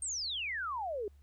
sine exponential sweep, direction down, 8790 to 388.9 Hz, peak -34 dBFS, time 0.02-1.08 s, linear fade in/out 2 ms, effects added 71 Hz sine -56 dBFS peak until 1.22 s + pink hiss -75 dBFS RMS until 1.22 s

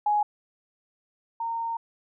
sine tone pair in turn, 835 / 919.5 Hz, G#5 / A#5, +9 / -24 cents, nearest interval major second, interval 167 cents, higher second, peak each -20 / -27 dBFS, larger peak first, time 0.06-0.23 / 1.4-1.77 s, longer second, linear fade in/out 5 ms, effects none

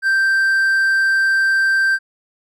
triangle tone, 1568 Hz, G6, in tune, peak -11 dBFS, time 0.02-1.99 s, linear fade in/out 50 ms, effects none

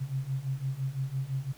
sine beating tone pair, 130.8 / 136.7 Hz, C3 / C#3, 0 / -24 cents, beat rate 5.9 Hz, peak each -34 / -32 dBFS, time 0-1.53 s, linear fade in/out 20 ms, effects pink hiss -55 dBFS RMS until 1.57 s

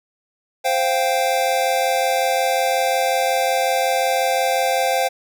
square chord, C suspended fourth, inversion none, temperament equal, 523.3 / 698.5 / 784 Hz, C5 / F5 / G5, 0 / 0 / 0 cents, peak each -22 dBFS, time 0.64-5.09 s, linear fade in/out 20 ms, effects none

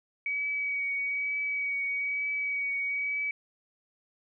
sine tone with vibrato, 2266 Hz, C#7, 37 cents sharp, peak -28 dBFS, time 0.26-3.31 s, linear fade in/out 2 ms, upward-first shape triangle, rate 1.1 Hz, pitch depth 20 cents each way, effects none

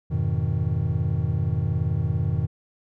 triangle chord, F half-diminished seventh, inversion none, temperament just, 87.31 / 104.77 / 125.72 / 157.15 Hz, F2 / Ab2 / Cb3 / Eb3, 0 / +16 / +31 / +18 cents, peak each -25 dBFS, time 0.1-2.47 s, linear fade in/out 20 ms, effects none

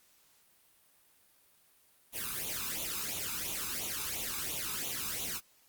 white noise with flanger, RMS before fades -37 dBFS, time 2.12-5.41 s, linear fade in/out 50 ms, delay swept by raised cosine 0.29 to 0.81 ms, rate 2.9 Hz, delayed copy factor +0.75, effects white hiss -66 dBFS RMS until 5.68 s + Opus 48 kbps

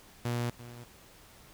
sawtooth tone with echo, 120 Hz, B2, 49 cents flat, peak -26 dBFS, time 0.25-0.5 s, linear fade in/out 5 ms, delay 340 ms, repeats 1, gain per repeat -15 dB, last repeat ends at 0.84 s, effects pink hiss -56 dBFS RMS until 1.53 s

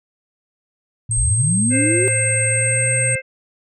sine tone with pitch glide, 112.1 to 122.25 Hz, A2 to B2, +33 to -17 cents, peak -21 dBFS, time 1.09-3.16 s, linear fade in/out 5 ms, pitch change +150 cents, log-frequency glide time 2.49-2.94 s
sine tone, 8372 Hz, C9, in tune, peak -18 dBFS, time 1.11-3.15 s, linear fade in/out 2 ms
sine linear sweep, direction up, 36.07 to 392 Hz, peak -17 dBFS, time 1.17-2.08 s, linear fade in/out 0 ms
harmonic tone, 525 Hz, C5, 6 cents sharp, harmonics 1 / 3 / 4 / 5, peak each -24 / -28 / -23 / -28 dBFS, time 1.7-3.22 s, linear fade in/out 50 ms
effects none

